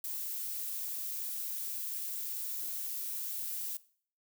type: noise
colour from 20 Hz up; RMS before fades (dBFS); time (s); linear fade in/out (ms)
violet; -38; 0.04-3.77; 2
effects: noise-tail reverb RT60 0.5 s tail -19 dB re dry